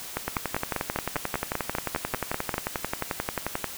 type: two click trains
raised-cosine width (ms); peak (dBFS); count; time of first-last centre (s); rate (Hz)
0.5; -11 / -11; 13 / 39; 0.17-2.542 / 0.28-3.643; 5.06 / 11.3
effects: white hiss -39 dBFS RMS until 3.77 s